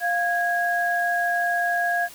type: tone pair together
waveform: sine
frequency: 698.5 / 1648.9 Hz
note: F5 / G#6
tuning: 0 / -13 cents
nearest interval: octave + minor third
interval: 1487 cents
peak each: -23 dBFS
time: 0-2.09 s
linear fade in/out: 50 ms
effects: white hiss -44 dBFS RMS until 2.14 s